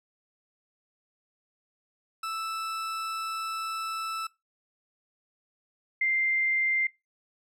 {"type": "tone pair in turn", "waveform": ["40% pulse", "sine"], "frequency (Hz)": [1318.5, 2093], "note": ["E6", "C7"], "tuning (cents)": [0, 0], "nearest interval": "minor sixth", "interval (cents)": 800, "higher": "second", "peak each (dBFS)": [-30, -23], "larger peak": "second", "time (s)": [[2.23, 4.27], [6.01, 6.87]], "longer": "first", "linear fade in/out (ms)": 5, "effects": ["noise-tail reverb RT60 0.2 s tail -20 dB re dry", "low-pass 11000 Hz 12 dB/octave"]}